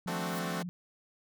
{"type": "tone with vibrato", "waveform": "sine", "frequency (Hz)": 174.61, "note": "F3", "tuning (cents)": 0, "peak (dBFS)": -36, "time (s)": [0.06, 0.69], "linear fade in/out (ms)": 0, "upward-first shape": "sine", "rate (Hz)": 17, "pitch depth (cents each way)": 78}
{"type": "chord", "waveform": "10% pulse", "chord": "D dominant seventh", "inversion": "second", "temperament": "equal", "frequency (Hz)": [220, 261.6, 293.7, 370], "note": ["A3", "C4", "D4", "F#4"], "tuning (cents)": [0, 0, 0, 0], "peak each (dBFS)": [-30, -31, -33, -34], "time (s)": [0.07, 0.63], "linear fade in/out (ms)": 10}
{"type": "noise with exponential growth", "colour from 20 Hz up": "violet", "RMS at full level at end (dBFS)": -42, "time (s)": [0.12, 0.39], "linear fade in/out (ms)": 0, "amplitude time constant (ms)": 58}
{"effects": []}